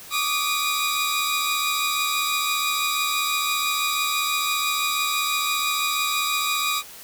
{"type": "tone cluster", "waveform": "sawtooth", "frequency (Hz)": [1152, 1227, 2448, 3849], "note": ["D6", "D#6", "D#7", "B7"], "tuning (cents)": [-34, -25, -29, -45], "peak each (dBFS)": -24, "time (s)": [0.1, 6.83], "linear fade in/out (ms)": 50, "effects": ["white hiss -42 dBFS RMS until 7.03 s"]}